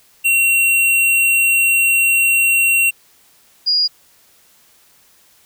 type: tone pair in turn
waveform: square / sine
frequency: 2737 / 4867 Hz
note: F7 / D#8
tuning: -36 / -39 cents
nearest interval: minor seventh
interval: 997 cents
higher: second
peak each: -12 dBFS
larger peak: neither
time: 0.24-2.91 / 3.66-3.88 s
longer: first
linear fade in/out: 20 ms
effects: white hiss -52 dBFS RMS until 5.45 s